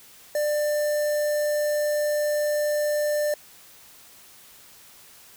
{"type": "tone with notch filter", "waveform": "square", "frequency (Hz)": 595, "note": "D5", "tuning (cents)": 22, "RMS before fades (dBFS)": -24, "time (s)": [0.35, 3.34], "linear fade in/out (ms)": 2, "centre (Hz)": 3100, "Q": 0.71, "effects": ["white hiss -50 dBFS RMS until 5.36 s"]}